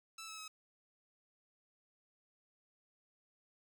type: tone with pitch steps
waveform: 10% pulse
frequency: 1318.5 / 1298.8 / 1279.5 Hz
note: E6 / E6 / D#6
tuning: 0 / -26 / +48 cents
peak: -38 dBFS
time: 0.18-0.48 s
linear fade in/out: 5 ms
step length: 100 ms
effects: none